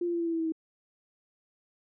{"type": "tone with pitch steps", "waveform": "sine", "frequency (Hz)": [349, 344.8, 340.6, 336.5, 332.5, 328.5, 324.5, 320.6], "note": ["F4", "F4", "F4", "E4", "E4", "E4", "E4", "E4"], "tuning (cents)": [-1, -22, -43, 36, 15, -6, -27, -48], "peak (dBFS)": -27, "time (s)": [0.01, 0.522], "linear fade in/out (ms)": 5, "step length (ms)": 64, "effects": []}